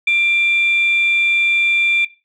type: tone pair together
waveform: sine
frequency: 2373 / 3527 Hz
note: D7 / A7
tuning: +17 / +3 cents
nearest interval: perfect fifth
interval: 686 cents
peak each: -11 / -22 dBFS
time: 0.07-2.05 s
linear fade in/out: 5 ms
effects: noise-tail reverb RT60 0.3 s tail -19 dB re dry + tanh soft clip ceiling -5 dBFS